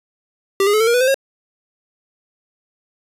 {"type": "tone with pitch steps", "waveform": "square", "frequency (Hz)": [392, 410.5, 430, 450.3, 471.6, 493.9, 517.2, 541.7], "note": ["G4", "G#4", "A4", "A4", "A#4", "B4", "C5", "C#5"], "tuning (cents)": [0, -20, -40, 40, 20, 0, -20, -40], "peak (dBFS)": -13, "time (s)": [0.6, 1.144], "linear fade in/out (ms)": 2, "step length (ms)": 68, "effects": ["resampled to 32000 Hz"]}